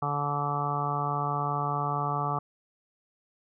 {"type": "harmonic tone", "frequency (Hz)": 144.7, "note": "D3", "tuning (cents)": -25, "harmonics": [1, 2, 3, 4, 5, 6, 7, 8, 9], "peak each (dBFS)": [-32, -42, -39, -43, -34, -34, -42, -31, -39], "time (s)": [0.02, 2.39], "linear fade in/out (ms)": 5, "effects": []}